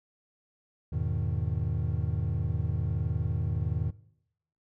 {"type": "chord", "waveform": "triangle", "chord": "E major seventh", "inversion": "none", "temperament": "equal", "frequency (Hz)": [82.41, 103.83, 123.47, 155.56], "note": ["E2", "G#2", "B2", "D#3"], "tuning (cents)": [0, 0, 0, 0], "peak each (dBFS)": [-30, -31, -32, -32], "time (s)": [0.92, 3.91], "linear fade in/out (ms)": 10, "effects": ["noise-tail reverb RT60 0.8 s tail -21 dB re dry"]}